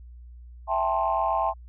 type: chord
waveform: sine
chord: A minor seventh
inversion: second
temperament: just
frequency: 660 / 792 / 880 / 1056 Hz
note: E5 / G5 / A5 / C6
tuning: +2 / +18 / 0 / +16 cents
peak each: -27 dBFS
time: 0.67-1.54 s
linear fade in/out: 50 ms
effects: tanh soft clip ceiling -13 dBFS + added 60 Hz sine -42 dBFS peak until 1.68 s